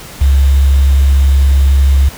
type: tone with quantisation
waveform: sine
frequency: 68.5 Hz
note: C#2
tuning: 20 cents flat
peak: -5 dBFS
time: 0.21-2.09 s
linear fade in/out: 5 ms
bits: 5
effects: pink hiss -31 dBFS RMS until 2.17 s